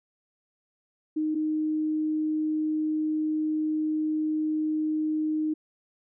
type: tone pair in turn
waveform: sine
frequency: 309.5 / 309.5 Hz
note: D#4 / D#4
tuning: -9 / -9 cents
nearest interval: unison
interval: 0 cents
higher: neither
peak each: -24 dBFS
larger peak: neither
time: 1.16-1.35 / 1.35-5.54 s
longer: second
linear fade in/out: 10 ms
effects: none